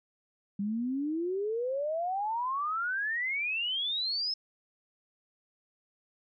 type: exponential sweep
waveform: sine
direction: up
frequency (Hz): 196 to 5274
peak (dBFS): -29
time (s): 0.59-4.34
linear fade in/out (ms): 5
effects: none